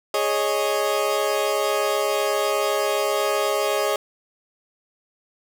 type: chord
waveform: 30% pulse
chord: Ab suspended fourth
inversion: none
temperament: equal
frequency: 415.3 / 554.4 / 622.3 Hz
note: Ab4 / Db5 / Eb5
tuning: 0 / 0 / 0 cents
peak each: -22 dBFS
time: 0.14-3.96 s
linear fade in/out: 2 ms
effects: none